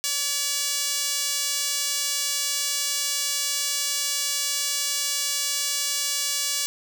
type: tone with band-pass filter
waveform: 5% pulse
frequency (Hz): 571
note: D5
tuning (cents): -49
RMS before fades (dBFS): -26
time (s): 0.04-6.66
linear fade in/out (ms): 0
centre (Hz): 11000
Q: 0.63
effects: none